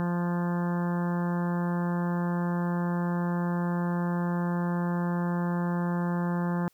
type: harmonic tone with a mistuned harmonic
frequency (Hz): 174.3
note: F3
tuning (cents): -3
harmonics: 1 / 2 / 3 / 4 / 5 / 6 / 7 / 8 / 9 / 10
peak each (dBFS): -26 / -37 / -39 / -43 / -39 / -41 / -45 / -47 / -46 / -47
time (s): 0-6.68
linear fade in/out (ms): 0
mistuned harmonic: 8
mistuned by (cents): +20
effects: white hiss -67 dBFS RMS until 6.73 s